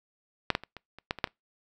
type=clicks; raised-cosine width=0.3 ms; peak=-7 / -10 / -25 / -25 / -29 / -12 / -23 / -8 / -30 dBFS; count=9; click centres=0.503 / 0.551 / 0.636 / 0.767 / 0.986 / 1.109 / 1.187 / 1.242 / 1.274 s; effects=noise-tail reverb RT60 0.2 s tail -26 dB re dry